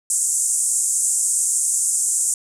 pink band-pass noise, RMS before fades -20 dBFS, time 0.1-2.34 s, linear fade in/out 2 ms, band 7200 to 9400 Hz, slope 48 dB/octave, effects none

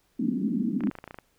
pink band-pass noise, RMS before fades -27 dBFS, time 0.19-0.9 s, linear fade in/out 5 ms, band 200 to 280 Hz, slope 48 dB/octave
clicks, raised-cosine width 0.5 ms, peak -25 dBFS, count 11, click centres 0.807 / 0.837 / 0.872 / 0.913 / 0.953 / 0.987 / 1.041 / 1.077 / 1.109 / 1.144 / 1.187 s
effects pink hiss -68 dBFS RMS until 1.38 s

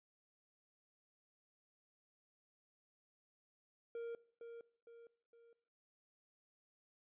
triangle tone with echo, 466.2 Hz, A#4, in tune, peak -40 dBFS, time 3.95-4.15 s, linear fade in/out 2 ms, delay 460 ms, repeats 3, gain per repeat -7 dB, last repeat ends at 5.53 s, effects noise-tail reverb RT60 0.6 s tail -21 dB re dry + resampled to 8000 Hz

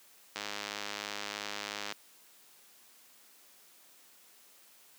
click train, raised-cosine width 0.2 ms, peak -19 dBFS, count 162, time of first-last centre 0.36-1.923 s, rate 103 Hz, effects white hiss -60 dBFS RMS until 4.98 s + high-pass 200 Hz 12 dB/octave

